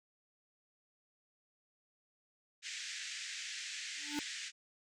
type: band-pass noise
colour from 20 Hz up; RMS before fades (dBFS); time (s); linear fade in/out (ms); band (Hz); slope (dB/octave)
pink; -44; 2.62-4.52; 50; 1700 to 7800; 48
type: tone with exponential growth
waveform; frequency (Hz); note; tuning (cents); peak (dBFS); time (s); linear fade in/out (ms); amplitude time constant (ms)
square; 293.7; D4; 0; -33; 3.97-4.19; 0; 46
effects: none